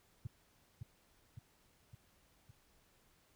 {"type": "tone with echo", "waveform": "sine", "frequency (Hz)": 114.3, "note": "A#2", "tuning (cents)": -34, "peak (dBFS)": -36, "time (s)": [0.25, 0.27], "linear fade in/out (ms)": 5, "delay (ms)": 560, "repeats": 4, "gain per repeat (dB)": -4, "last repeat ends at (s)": 2.51, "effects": ["tanh soft clip ceiling -35 dBFS", "pink hiss -71 dBFS RMS until 3.35 s"]}